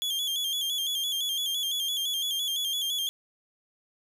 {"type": "tone with vibrato", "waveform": "40% pulse", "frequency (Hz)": 3293, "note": "G#7", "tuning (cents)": -15, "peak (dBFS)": -26, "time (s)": [0.02, 3.09], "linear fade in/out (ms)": 0, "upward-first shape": "square", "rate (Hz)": 5.9, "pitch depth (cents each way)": 54, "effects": []}